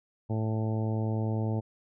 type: harmonic tone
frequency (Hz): 110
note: A2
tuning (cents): 0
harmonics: 1 / 2 / 3 / 4 / 5 / 6 / 7 / 8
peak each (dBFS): -28 / -34 / -38 / -40 / -42 / -44 / -45 / -46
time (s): 0.29-1.61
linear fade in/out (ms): 20
effects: none